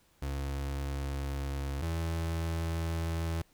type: tone pair in turn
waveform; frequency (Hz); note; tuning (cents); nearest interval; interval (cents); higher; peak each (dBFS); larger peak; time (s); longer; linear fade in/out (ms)
35% pulse; 69.3 / 82.41; C#2 / E2; 0 / 0; minor third; 300; second; -31 / -29; second; 0.22-1.82 / 1.82-3.42; neither; 5
effects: pink hiss -67 dBFS RMS until 3.53 s